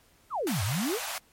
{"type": "exponential two-way sweep", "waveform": "sine", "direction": "down then up", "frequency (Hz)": [1416, 87.3, 541], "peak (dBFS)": -27, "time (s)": [0.3, 1], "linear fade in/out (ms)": 50, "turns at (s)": 0.63}
{"type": "high-pass noise", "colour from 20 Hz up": "pink", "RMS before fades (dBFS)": -35, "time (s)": [0.47, 1.18], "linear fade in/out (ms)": 0, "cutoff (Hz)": 620, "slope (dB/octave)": 48}
{"effects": ["pink hiss -62 dBFS RMS until 1.32 s", "MP3 64 kbps"]}